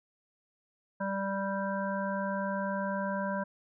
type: harmonic tone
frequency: 196 Hz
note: G3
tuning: in tune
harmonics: 1 / 3 / 5 / 7 / 8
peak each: -34 / -35 / -36 / -47 / -39 dBFS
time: 1-3.44 s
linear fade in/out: 10 ms
effects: none